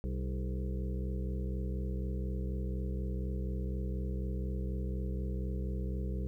harmonic tone with a mistuned harmonic, 64.1 Hz, C2, 35 cents flat, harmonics 1 / 2 / 3 / 5 / 6 / 7 / 8, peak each -34 / -41 / -41 / -48 / -48 / -50 / -52 dBFS, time 0.04-6.27 s, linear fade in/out 0 ms, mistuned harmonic 6, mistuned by +78 cents, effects 12-bit

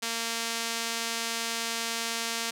sawtooth tone with band-pass filter, 229.8 Hz, A#3, 25 cents flat, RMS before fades -32 dBFS, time 0.02-2.51 s, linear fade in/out 10 ms, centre 5700 Hz, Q 0.63, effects none

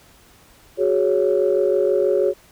sine chord, F# suspended second, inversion none, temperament just, 370 / 416.2 / 555 Hz, F#4 / G#4 / C#5, 0 / +4 / +2 cents, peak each -19 dBFS, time 0.77-2.34 s, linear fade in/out 50 ms, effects tanh soft clip ceiling -7 dBFS + pink hiss -51 dBFS RMS until 2.51 s

